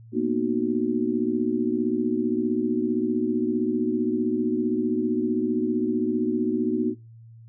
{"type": "chord", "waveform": "sine", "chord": "B major seventh", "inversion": "third", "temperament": "just", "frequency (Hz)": [231.5, 246.9, 308.7, 370.4], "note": ["A#3", "B3", "D#4", "F#4"], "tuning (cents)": [-12, 0, -14, 2], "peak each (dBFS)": -27, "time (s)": [0.12, 6.95], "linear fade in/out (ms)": 50, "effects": ["noise-tail reverb RT60 0.3 s tail -26 dB re dry", "added 114 Hz sine -44 dBFS peak until 7.48 s"]}